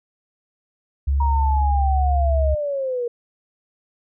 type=tone with pitch glide; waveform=sine; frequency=69.2 to 69.88 Hz; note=C#2 to C#2; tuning=-2 to +15 cents; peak=-16 dBFS; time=1.07-2.55 s; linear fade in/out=10 ms; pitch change=+17 cents; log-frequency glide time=1.5-2.36 s
type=linear sweep; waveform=sine; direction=down; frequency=950 to 470 Hz; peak=-21 dBFS; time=1.2-3.08 s; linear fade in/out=5 ms
effects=none